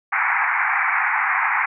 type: band-pass noise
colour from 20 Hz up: white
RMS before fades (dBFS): -20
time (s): 0.12-1.66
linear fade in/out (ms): 10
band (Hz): 770 to 2300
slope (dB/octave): 96
effects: none